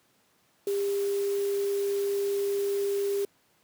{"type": "tone in noise", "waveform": "sine", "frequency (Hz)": 400.3, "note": "G4", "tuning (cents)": 36, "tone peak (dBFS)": -25, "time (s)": [0.67, 3.25], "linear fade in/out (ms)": 2, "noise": "white", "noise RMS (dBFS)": -43, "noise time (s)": [0.67, 3.25], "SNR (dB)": 15, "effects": ["pink hiss -66 dBFS RMS until 3.63 s", "high-pass 150 Hz 12 dB/octave"]}